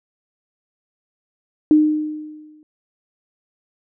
sine tone with exponential decay, 305.5 Hz, D#4, 32 cents flat, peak -7 dBFS, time 1.71-2.63 s, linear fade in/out 1 ms, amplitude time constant 200 ms, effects none

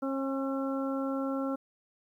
harmonic tone with a mistuned harmonic, 270 Hz, C#4, 45 cents flat, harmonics 1 / 2 / 3 / 4 / 5, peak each -31 / -35 / -44 / -45 / -40 dBFS, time 0.02-1.56 s, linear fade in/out 10 ms, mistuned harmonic 3, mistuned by +19 cents, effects 11-bit

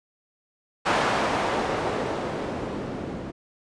blue noise with low-pass filter sweep, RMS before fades -27 dBFS, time 0.85-3.32 s, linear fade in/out 20 ms, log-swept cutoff 980 to 250 Hz, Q 0.78, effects resampled to 22050 Hz

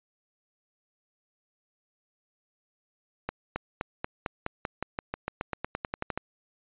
accelerating click train, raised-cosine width 0.5 ms, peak -15 dBFS, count 20, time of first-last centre 3.29-6.176 s, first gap 270 ms, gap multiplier 0.93, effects resampled to 8000 Hz

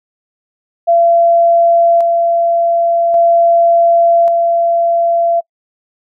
sine tone with tremolo, 680 Hz, F5, 46 cents flat, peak -6 dBFS, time 0.87-5.41 s, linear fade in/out 20 ms, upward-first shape square, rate 0.44 Hz, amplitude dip 30%, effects noise-tail reverb RT60 0.1 s tail -25 dB re dry

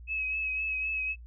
sine tone with vibrato, 2567 Hz, E7, 47 cents flat, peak -29 dBFS, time 0.07-1.16 s, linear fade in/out 50 ms, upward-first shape triangle, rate 3.9 Hz, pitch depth 33 cents each way, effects noise-tail reverb RT60 0.1 s tail -23 dB re dry + added 59 Hz sine -44 dBFS peak until 1.26 s

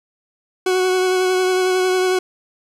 40% pulse tone with vibrato, 370 Hz, F#4, in tune, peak -14 dBFS, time 0.66-2.19 s, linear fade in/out 5 ms, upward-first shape sine, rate 11 Hz, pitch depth 16 cents each way, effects low-pass 10000 Hz 12 dB/octave + 9-bit

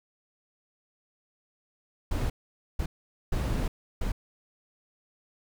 brown noise bursts at uneven times, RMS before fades -28 dBFS, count 4, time 2.11-2.3 / 2.79-2.86 / 3.32-3.68 / 4.01-4.12 s, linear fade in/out 5 ms, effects none

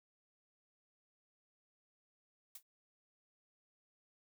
blue noise with exponential decay, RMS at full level -44 dBFS, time 2.55-2.63 s, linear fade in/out 5 ms, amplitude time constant 17 ms, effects none

